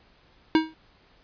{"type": "tone with exponential decay", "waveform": "square", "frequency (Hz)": 317.4, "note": "D#4", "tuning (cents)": 35, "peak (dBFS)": -14, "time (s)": [0.55, 0.74], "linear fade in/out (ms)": 1, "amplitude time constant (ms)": 41, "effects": ["pink hiss -59 dBFS RMS until 1.23 s", "resampled to 11025 Hz"]}